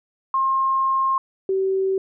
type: tone pair in turn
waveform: sine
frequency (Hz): 1067 / 383.3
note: C6 / G4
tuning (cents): +34 / -39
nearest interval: octave + tritone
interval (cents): 1773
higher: first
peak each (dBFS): -17 / -18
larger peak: first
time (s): 0.34-1.18 / 1.49-1.98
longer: first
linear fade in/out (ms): 2
effects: none

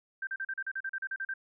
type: tone bursts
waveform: sine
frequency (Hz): 1568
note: G6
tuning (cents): 0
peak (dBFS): -32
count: 13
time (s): 0.22-1.339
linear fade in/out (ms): 5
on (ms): 51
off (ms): 38
effects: none

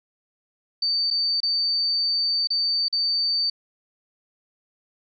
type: tone with dropouts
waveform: sine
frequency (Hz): 4586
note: D8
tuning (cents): -42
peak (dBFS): -20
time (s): 0.82-3.5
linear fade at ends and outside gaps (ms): 5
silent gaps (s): 1.104-1.109 / 1.404-1.43 / 2.473-2.503 / 2.884-2.926
effects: none

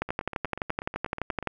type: two click trains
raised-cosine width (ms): 0.5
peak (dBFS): -20 / -12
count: 12 / 18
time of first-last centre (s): 0.09-1.427 / 0.02-1.473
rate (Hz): 8.23 / 11.7
effects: none

